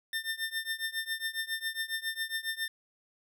25% pulse tone with tremolo, 1800 Hz, A6, 39 cents sharp, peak -25 dBFS, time 0.13-2.68 s, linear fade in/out 2 ms, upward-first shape triangle, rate 7.3 Hz, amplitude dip 95%, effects none

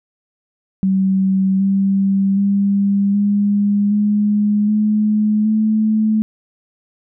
sine tone with pitch steps, 191.3 / 195.32 / 199.42 / 203.6 / 207.9 / 212.3 / 216.7 Hz, G3 / G3 / G3 / G#3 / G#3 / G#3 / A3, -42 / -6 / +30 / -34 / +2 / +38 / -26 cents, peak -12 dBFS, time 0.83-6.22 s, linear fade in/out 0 ms, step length 770 ms, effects none

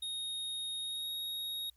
square tone with pitch glide, 3729 to 3759 Hz, A#7 to A#7, 0 to +14 cents, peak -37 dBFS, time 0.02-1.7 s, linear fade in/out 5 ms, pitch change +14 cents, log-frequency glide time 0.79-1.08 s, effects added 60 Hz sine -67 dBFS peak until 1.76 s + white hiss -75 dBFS RMS until 1.76 s

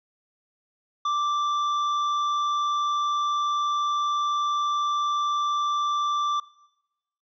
sine tone with hard clipping, 1174.7 Hz, D6, in tune, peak -24 dBFS, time 1.05-6.4 s, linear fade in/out 5 ms, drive 7 dB, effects noise-tail reverb RT60 0.9 s tail -20 dB re dry + resampled to 16000 Hz

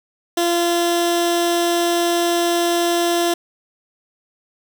15% pulse tone with notch filter, 343.8 Hz, F4, 27 cents flat, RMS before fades -18 dBFS, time 0.37-3.34 s, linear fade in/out 5 ms, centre 1200 Hz, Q 1.3, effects none

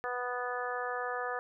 harmonic tone, 246.9 Hz, B3, in tune, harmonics 2 / 3 / 4 / 5 / 6 / 7, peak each -38 / -39 / -43 / -39 / -43 / -40 dBFS, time 0.04-1.39 s, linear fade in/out 0 ms, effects none

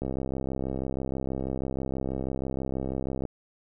click train, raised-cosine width 2 ms, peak -18 dBFS, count 215, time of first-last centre 0.02-3.253 s, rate 66.2 Hz, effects none

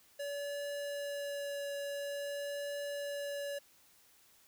square tone with vibrato, 570 Hz, C#5, 48 cents sharp, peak -38 dBFS, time 0.19-3.59 s, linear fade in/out 10 ms, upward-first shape triangle, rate 0.48 Hz, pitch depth 11 cents each way, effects white hiss -65 dBFS RMS until 4.47 s

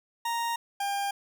40% pulse tone pair in turn, 932.3 / 800.5 Hz, A#5 / G5, 0 / +36 cents, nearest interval minor third, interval 264 cents, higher first, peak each -27 dBFS, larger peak neither, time 0.25-0.56 / 0.8-1.11 s, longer neither, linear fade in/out 5 ms, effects none

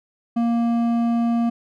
triangle tone with hard clipping, 233.9 Hz, A#3, 6 cents sharp, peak -19 dBFS, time 0.36-1.5 s, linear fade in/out 10 ms, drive 12 dB, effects none

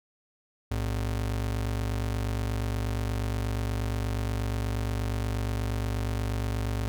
square ring-modulated tone, 83.1 Hz, E2, 15 cents sharp, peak -25 dBFS, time 0.71-6.88 s, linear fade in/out 0 ms, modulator 24.2 Hz, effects none

